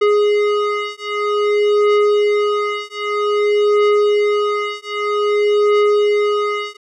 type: beating tone pair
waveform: square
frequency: 415.3 / 415.82 Hz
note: G#4 / G#4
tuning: 0 / +2 cents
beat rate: 0.52 Hz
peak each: -17 / -17 dBFS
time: 0.01-6.77 s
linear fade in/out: 10 ms
effects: low-pass 3000 Hz 12 dB/octave